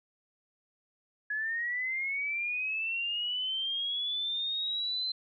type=linear sweep; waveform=sine; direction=up; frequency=1684 to 4093 Hz; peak=-30 dBFS; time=1.3-5.12 s; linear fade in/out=5 ms; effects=none